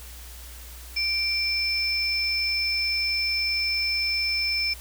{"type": "tone pair together", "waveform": "sine", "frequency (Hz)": [2349, 5270], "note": ["D7", "E8"], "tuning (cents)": [0, -1], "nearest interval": "octave + major second", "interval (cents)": 1399, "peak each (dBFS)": [-26, -25], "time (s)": [0.96, 4.74], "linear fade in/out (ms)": 10, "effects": ["added 60 Hz sine -41 dBFS peak until 4.8 s", "white hiss -45 dBFS RMS until 4.8 s"]}